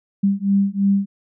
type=beating tone pair; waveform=sine; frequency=196.6 / 199.6 Hz; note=G3 / G3; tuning=+5 / +32 cents; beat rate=3 Hz; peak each=-18 dBFS; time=0.23-1.06 s; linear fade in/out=10 ms; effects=none